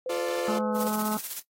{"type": "tone with pitch glide", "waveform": "sine", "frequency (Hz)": [510, 499.2], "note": ["C5", "B4"], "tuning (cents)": [-44, 19], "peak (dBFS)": -29, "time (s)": [0.06, 0.88], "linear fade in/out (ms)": 2, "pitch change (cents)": -37, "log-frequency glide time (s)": [0.63, 0.76]}
{"type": "chord", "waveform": "sawtooth", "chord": "D minor", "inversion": "first", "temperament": "equal", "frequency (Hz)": [349.2, 440, 587.3], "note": ["F4", "A4", "D5"], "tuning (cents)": [0, 0, 0], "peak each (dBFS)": [-28, -32, -32], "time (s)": [0.09, 0.59], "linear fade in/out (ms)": 10}
{"type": "harmonic tone", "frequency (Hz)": 213.7, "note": "G#3", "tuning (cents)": 50, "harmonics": [1, 2, 3, 4, 5, 6, 7], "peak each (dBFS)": [-28, -41, -40, -35, -41, -36, -46], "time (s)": [0.48, 1.17], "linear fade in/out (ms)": 2}
{"type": "noise with tremolo", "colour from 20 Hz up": "blue", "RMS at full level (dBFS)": -33, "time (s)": [0.74, 1.43], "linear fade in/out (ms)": 50, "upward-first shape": "square", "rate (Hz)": 16, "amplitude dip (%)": 55}
{"effects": ["noise-tail reverb RT60 0.1 s tail -20 dB re dry", "AAC 48 kbps"]}